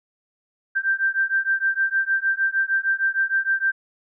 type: beating tone pair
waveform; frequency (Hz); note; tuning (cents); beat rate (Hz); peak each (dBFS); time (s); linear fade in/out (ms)
sine; 1568 / 1574.5; G6 / G6; 0 / +7; 6.5; -22; 0.75-3.72; 20
effects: none